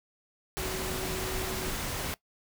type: tone in noise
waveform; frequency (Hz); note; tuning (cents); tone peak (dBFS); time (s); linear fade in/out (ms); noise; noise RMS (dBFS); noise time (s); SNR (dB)
sine; 374.7; F#4; +22; -37; 0.58-1.7; 0; pink; -34; 0.57-2.14; -6
effects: noise-tail reverb RT60 0.1 s tail -19 dB re dry